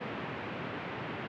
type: band-pass noise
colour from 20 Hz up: pink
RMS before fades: -39 dBFS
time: 0-1.28 s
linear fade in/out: 20 ms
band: 120 to 2700 Hz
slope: 24 dB/octave
effects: none